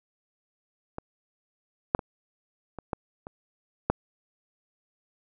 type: clicks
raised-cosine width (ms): 1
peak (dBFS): -20 / -6 / -20 / -23 / -14 / -25 / -7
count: 7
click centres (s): 0.984 / 1.949 / 1.992 / 2.787 / 2.932 / 3.269 / 3.9
effects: none